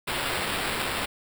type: noise with sample-and-hold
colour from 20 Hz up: white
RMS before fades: -29 dBFS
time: 0.07-1.06 s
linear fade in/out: 10 ms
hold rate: 6300 Hz
effects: none